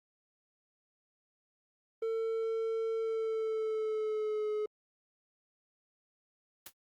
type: tone with pitch glide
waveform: triangle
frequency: 450 to 424.7 Hz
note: A4 to G#4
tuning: +39 to +39 cents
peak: -29 dBFS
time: 2.02-4.66 s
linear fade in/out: 5 ms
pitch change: -100 cents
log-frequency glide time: 2.95-4.51 s
type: noise with exponential decay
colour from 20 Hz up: white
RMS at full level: -40 dBFS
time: 6.66-6.73 s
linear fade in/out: 5 ms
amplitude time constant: 15 ms
effects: Opus 32 kbps